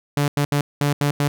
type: tone bursts at uneven times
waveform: sawtooth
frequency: 144.4 Hz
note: D3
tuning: 29 cents flat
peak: -13 dBFS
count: 6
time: 0.17-0.28 / 0.37-0.45 / 0.52-0.61 / 0.81-0.93 / 1.01-1.11 / 1.2-1.28 s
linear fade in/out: 2 ms
effects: none